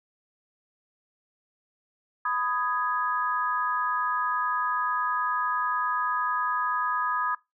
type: chord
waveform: sine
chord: G# minor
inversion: first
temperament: just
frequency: 996.7 / 1245.9 / 1661.2 Hz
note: B5 / D#6 / G#6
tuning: +16 / +2 / 0 cents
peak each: -30 / -27 / -31 dBFS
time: 2.25-7.35 s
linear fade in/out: 5 ms
effects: noise-tail reverb RT60 0.2 s tail -21 dB re dry